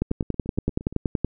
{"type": "two click trains", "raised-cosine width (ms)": 3, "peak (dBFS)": [-9, -24], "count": [14, 8], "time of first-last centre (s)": [[0.02, 1.246], [0.11, 0.926]], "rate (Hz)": [10.6, 8.58], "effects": []}